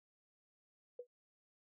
sine tone with exponential decay, 490 Hz, B4, 14 cents flat, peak -40 dBFS, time 0.99-1.07 s, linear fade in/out 5 ms, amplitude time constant 17 ms, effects none

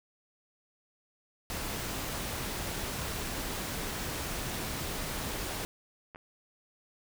pink noise, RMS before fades -36 dBFS, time 1.5-5.65 s, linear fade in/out 0 ms
clicks, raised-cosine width 0.5 ms, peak -32 dBFS, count 2, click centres 6.148 / 6.159 s
effects none

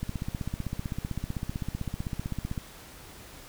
click train, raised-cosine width 5 ms, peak -19 dBFS, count 41, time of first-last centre 0.03-2.578 s, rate 15.7 Hz, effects pink hiss -48 dBFS RMS until 3.48 s

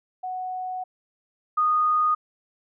sine tone pair in turn, 740 / 1234.9 Hz, F#5 / D#6, 0 / -13 cents, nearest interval major sixth, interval 887 cents, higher second, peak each -28 / -18 dBFS, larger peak second, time 0.23-0.84 / 1.57-2.15 s, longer first, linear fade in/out 10 ms, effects none

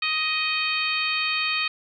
harmonic tone, 625 Hz, D#5, 8 cents sharp, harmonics 2 / 3 / 4 / 5 / 6 / 7, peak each -31 / -33 / -25 / -32 / -32 / -31 dBFS, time 0.02-1.68 s, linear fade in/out 5 ms, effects none

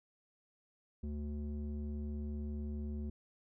square tone with low-pass filter, 73.7 Hz, D2, 7 cents sharp, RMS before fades -40 dBFS, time 1.03-3.1 s, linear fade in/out 5 ms, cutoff 280 Hz, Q 2.3, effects none

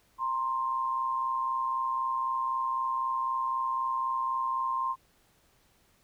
sine tone pair together, 930.1 / 1054 Hz, A#5 / C6, -4 / +12 cents, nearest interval major second, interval 216 cents, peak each -35 / -28 dBFS, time 0.18-4.96 s, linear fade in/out 50 ms, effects pink hiss -66 dBFS RMS until 6.03 s

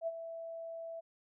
sine tone with ADSR envelope, 661 Hz, E5, 5 cents sharp, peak -31 dBFS, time 0.01-1.01 s, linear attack 61 ms, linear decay 37 ms, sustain -10 dB, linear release 19 ms, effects none

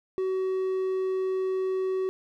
triangle tone, 376.9 Hz, F#4, 32 cents sharp, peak -23 dBFS, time 0.18-2.09 s, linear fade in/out 0 ms, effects none

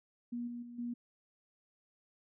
sine tone with level steps, 239.6 Hz, A#3, 48 cents sharp, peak -36 / -40 / -46 / -36 dBFS, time 0.32-0.94 s, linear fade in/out 10 ms, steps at 0.47 / 0.62 / 0.78 s, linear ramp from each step 10 ms, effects none

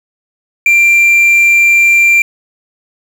triangle tone with quantisation, 2369 Hz, D7, 14 cents sharp, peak -3 dBFS, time 0.66-2.22 s, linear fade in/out 2 ms, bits 5, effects none

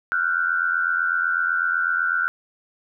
sine tone cluster, 1382 / 1470 / 1550 Hz, F6 / F#6 / G6, -19 / -12 / -20 cents, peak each -24 / -22 / -26 dBFS, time 0.12-2.28 s, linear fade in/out 0 ms, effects none

